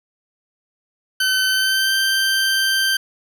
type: tone with pitch glide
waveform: 20% pulse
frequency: 1526 to 1564.4 Hz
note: G6 to G6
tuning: -47 to -4 cents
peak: -11 dBFS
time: 1.2-2.97 s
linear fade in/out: 5 ms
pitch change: +43 cents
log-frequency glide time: 1.47-1.95 s
effects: none